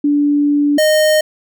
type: tone pair in turn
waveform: sine / square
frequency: 290.4 / 616.8 Hz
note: D4 / D#5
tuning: -19 / -15 cents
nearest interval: octave + minor second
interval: 1304 cents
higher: second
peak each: -10 dBFS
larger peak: neither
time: 0.04-0.78 / 0.78-1.21 s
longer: first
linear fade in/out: 5 ms
effects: none